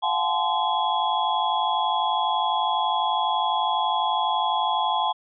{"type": "tone cluster", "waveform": "sine", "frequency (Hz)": [700, 752, 860, 1030, 3345], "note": ["F5", "F#5", "A5", "C6", "G#7"], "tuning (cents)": [4, 28, -40, -28, 12], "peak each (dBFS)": [-30, -29, -24, -26, -30], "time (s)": [0.02, 5.13], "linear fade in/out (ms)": 20, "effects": []}